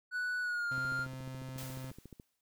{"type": "tone with pitch glide", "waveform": "triangle", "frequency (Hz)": [1480, 1401.8], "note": ["F#6", "F6"], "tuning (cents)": [0, 6], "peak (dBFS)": -31, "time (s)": [0.11, 1.07], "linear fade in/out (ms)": 50, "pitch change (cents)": -94, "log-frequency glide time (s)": [0.41, 0.71]}
{"type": "tone", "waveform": "35% pulse", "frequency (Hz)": 130.81, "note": "C3", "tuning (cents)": 0, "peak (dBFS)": -40, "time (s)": [0.71, 1.91], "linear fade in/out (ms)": 5}
{"type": "click train", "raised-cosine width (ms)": 3, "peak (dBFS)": -36, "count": 21, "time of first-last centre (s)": [0.78, 2.198], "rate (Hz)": 14.1}
{"type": "noise with exponential decay", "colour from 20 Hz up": "white", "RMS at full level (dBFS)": -45, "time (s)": [1.58, 2.41], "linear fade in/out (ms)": 2, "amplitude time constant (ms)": 180}
{"effects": []}